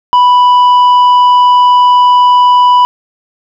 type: tone with tanh clipping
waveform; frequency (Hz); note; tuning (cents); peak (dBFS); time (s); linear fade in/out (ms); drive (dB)
sine; 988; B5; 0; -4; 0.13-2.85; 0; 5
effects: none